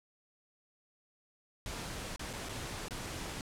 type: noise with dropouts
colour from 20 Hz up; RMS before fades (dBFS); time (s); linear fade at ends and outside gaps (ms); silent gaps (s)
pink; -41; 1.66-3.41; 1; 2.161-2.194 / 2.331-2.335 / 2.488-2.492 / 2.884-2.908
effects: low-pass 10000 Hz 12 dB/octave